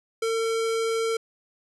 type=tone; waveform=square; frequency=452.2 Hz; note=A4; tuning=47 cents sharp; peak=-24 dBFS; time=0.22-1.17 s; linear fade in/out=5 ms; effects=resampled to 24000 Hz